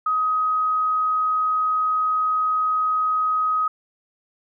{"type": "tone", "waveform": "sine", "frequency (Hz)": 1260, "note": "D#6", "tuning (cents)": 21, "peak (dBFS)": -18, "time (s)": [0.06, 3.68], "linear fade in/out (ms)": 5, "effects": []}